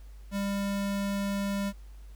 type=tone; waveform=square; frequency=199.4 Hz; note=G3; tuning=30 cents sharp; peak=-29 dBFS; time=0.31-1.73 s; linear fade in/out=50 ms; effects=added 50 Hz sine -44 dBFS peak until 2.15 s + pink hiss -63 dBFS RMS until 2.15 s